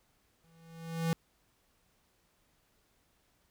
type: tone with exponential growth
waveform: square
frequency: 164.81 Hz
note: E3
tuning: in tune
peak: -27 dBFS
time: 0.44-1.13 s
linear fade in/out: 0 ms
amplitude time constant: 150 ms
effects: pink hiss -72 dBFS RMS until 3.5 s